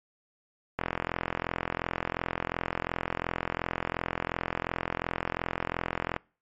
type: click train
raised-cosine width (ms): 0.5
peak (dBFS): -13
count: 231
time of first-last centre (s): 0.79-6.164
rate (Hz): 42.8
effects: noise-tail reverb RT60 0.4 s tail -25 dB re dry + MP3 48 kbps